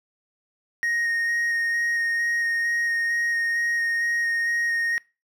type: tone with vibrato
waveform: triangle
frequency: 1864.7 Hz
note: A#6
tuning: in tune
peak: -20 dBFS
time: 0.83-4.98 s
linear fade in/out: 0 ms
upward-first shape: square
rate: 2.2 Hz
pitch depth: 8 cents each way
effects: noise-tail reverb RT60 0.3 s tail -23 dB re dry